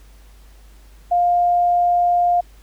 sine tone, 704 Hz, F5, 14 cents sharp, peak -13 dBFS, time 1.11-2.41 s, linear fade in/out 10 ms, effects added 50 Hz sine -43 dBFS peak until 2.62 s + pink hiss -54 dBFS RMS until 2.62 s

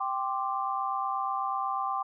sine chord, G suspended fourth, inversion none, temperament equal, 784 / 1046.5 / 1174.7 Hz, G5 / C6 / D6, 0 / 0 / 0 cents, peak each -32 / -33 / -32 dBFS, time 0-2.03 s, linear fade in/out 10 ms, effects none

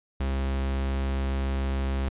45% pulse tone, 67.2 Hz, C2, 47 cents sharp, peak -25 dBFS, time 0.2-2.09 s, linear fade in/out 5 ms, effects resampled to 8000 Hz

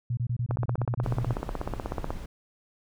sine tone bursts, 120.2 Hz, B2, 46 cents flat, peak -25 dBFS, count 13, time 0.1-1.336 s, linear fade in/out 5 ms, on 72 ms, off 25 ms
click train, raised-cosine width 1 ms, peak -16 dBFS, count 27, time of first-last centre 0.51-2.105 s, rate 16.3 Hz
brown noise, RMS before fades -36 dBFS, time 1.03-2.26 s, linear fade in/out 5 ms
effects none

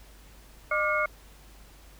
sine tone cluster, 608 / 1180 / 1423 / 2174 Hz, D#5 / D6 / F6 / C#7, -40 / +8 / +32 / -34 cents, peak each -29 dBFS, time 0.71-1.06 s, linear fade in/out 5 ms, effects added 50 Hz sine -51 dBFS peak until 1.99 s + pink hiss -55 dBFS RMS until 1.99 s

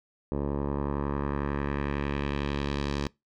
10% pulse tone with low-pass filter sweep, 71 Hz, C#2, 42 cents sharp, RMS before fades -30 dBFS, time 0.32-3.07 s, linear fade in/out 0 ms, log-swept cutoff 650 to 5200 Hz, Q 1.4, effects noise-tail reverb RT60 0.2 s tail -23 dB re dry

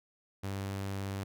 sawtooth tone, 98 Hz, G2, in tune, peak -31 dBFS, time 0.43-1.24 s, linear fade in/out 10 ms, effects none

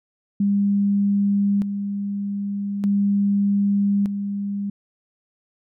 sine tone with tremolo, 201 Hz, G3, 44 cents sharp, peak -16 dBFS, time 0.4-4.7 s, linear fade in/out 5 ms, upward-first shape square, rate 0.41 Hz, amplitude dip 55%, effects none

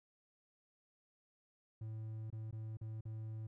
triangle tone with dropouts, 110 Hz, A2, in tune, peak -40 dBFS, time 1.81-3.47 s, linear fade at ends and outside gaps 5 ms, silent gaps 2.303-2.326 / 2.511-2.526 / 2.771-2.812 / 3.009-3.053 s, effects none

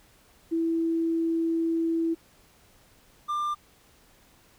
sine / triangle tone pair in turn, 329.6 / 1192.7 Hz, E4 / D6, 0 / +26 cents, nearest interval octave + minor seventh, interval 2226 cents, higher second, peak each -23 / -24 dBFS, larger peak first, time 0.51-2.15 / 3.28-3.55 s, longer first, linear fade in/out 20 ms, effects pink hiss -59 dBFS RMS until 4.58 s

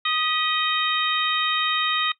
harmonic tone with a mistuned harmonic, 622.3 Hz, D#5, in tune, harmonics 2 / 3 / 4 / 5 / 6, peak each -25 / -29 / -29 / -28 / -25 dBFS, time 0.05-2.12 s, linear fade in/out 5 ms, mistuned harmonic 3, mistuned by +60 cents, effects noise-tail reverb RT60 0.1 s tail -19 dB re dry

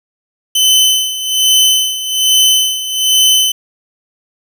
sawtooth tone with tremolo, 3042 Hz, F#7, 47 cents sharp, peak -3 dBFS, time 0.55-3.52 s, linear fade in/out 5 ms, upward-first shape sine, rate 1.2 Hz, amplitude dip 75%, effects none

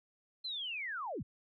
sine linear sweep, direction down, 4178 to 62.5 Hz, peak -37 dBFS, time 0.44-1.23 s, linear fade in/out 10 ms, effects none

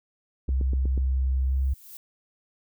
sine tone with pitch glide, 65.41 to 66.51 Hz, C2 to C2, 0 to +29 cents, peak -21 dBFS, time 0.48-1.74 s, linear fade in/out 10 ms, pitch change +29 cents, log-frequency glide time 1.47-1.54 s
click train, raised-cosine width 3 ms, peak -21 dBFS, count 5, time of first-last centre 0.49-0.977 s, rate 8.21 Hz
violet noise with exponential growth, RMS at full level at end -41 dBFS, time 1.32-1.97 s, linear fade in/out 1 ms, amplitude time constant 140 ms
effects none

